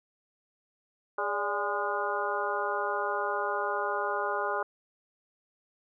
harmonic tone with a mistuned harmonic, 205.2 Hz, G#3, 21 cents flat, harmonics 2 / 3 / 4 / 5 / 6 / 7, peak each -35 / -35 / -35 / -35 / -35 / -35 dBFS, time 1.18-4.63 s, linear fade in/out 5 ms, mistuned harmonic 3, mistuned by -92 cents, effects none

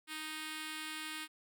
5% pulse tone with notch filter, 311.1 Hz, D#4, in tune, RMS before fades -43 dBFS, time 0.07-1.28 s, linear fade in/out 50 ms, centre 630 Hz, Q 0.66, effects none

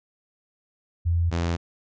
sine / sawtooth tone pair in turn, 85 / 85 Hz, F2 / F2, -46 / -46 cents, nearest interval unison, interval 0 cents, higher neither, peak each -19 dBFS, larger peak neither, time 1.05-1.31 / 1.31-1.57 s, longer neither, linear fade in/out 20 ms, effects resampled to 16000 Hz

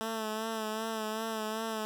10% pulse tone with vibrato, 220 Hz, A3, in tune, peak -25 dBFS, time 0.01-1.85 s, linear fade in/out 0 ms, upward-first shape sine, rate 2.6 Hz, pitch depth 38 cents each way, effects none

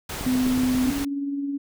pink noise, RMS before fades -32 dBFS, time 0.09-1.05 s, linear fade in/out 5 ms
clicks, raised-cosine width 3 ms, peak -19 dBFS, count 7, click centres 0.211 / 0.265 / 0.355 / 0.466 / 0.578 / 0.635 / 0.75 s
sine tone, 254.2 Hz, C4, 50 cents flat, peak -19 dBFS, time 0.26-0.91 s, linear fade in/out 10 ms
sine tone with tremolo, 281 Hz, C#4, 24 cents sharp, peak -23 dBFS, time 0.85-1.58 s, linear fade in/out 10 ms, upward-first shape triangle, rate 19 Hz, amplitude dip 40%
effects none

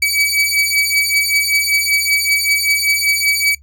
sawtooth beating tone pair, 2280 / 2285.2 Hz, C#7 / D7, +48 / -48 cents, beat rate 5.2 Hz, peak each -13 dBFS, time 0.02-3.55 s, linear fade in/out 5 ms, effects noise-tail reverb RT60 0.1 s tail -19 dB re dry + added 70 Hz sine -42 dBFS peak until 3.62 s

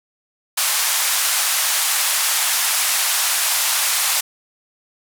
white band-pass noise, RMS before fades -19 dBFS, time 0.57-4.21 s, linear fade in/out 10 ms, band 740 to 13000 Hz, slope 24 dB/octave, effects none

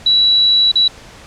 sine tone with dropouts, 3924 Hz, B7, 12 cents flat, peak -8 dBFS, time 0.06-0.88 s, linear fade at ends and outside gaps 5 ms, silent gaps 0.717-0.755 s, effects pink hiss -38 dBFS RMS until 1.26 s + low-pass 7000 Hz 12 dB/octave

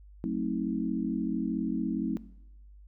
sine chord, F# diminished seventh, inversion none, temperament just, 185 / 222 / 266.4 / 319.7 Hz, F#3 / A3 / C4 / Eb4, 0 / +16 / +31 / +47 cents, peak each -34 dBFS, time 0.24-2.17 s, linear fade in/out 0 ms, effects noise-tail reverb RT60 0.9 s tail -19 dB re dry + added 50 Hz sine -49 dBFS peak until 2.87 s

